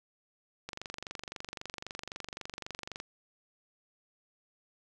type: click train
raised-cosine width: 0.2 ms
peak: -22 dBFS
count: 56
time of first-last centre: 0.69-3.001 s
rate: 23.8 Hz
effects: none